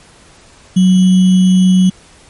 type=tone with sample-and-hold; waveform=sine; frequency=185 Hz; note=F#3; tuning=in tune; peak=-5 dBFS; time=0.76-1.9 s; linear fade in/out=10 ms; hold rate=3150 Hz; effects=pink hiss -43 dBFS RMS until 2.29 s + MP3 48 kbps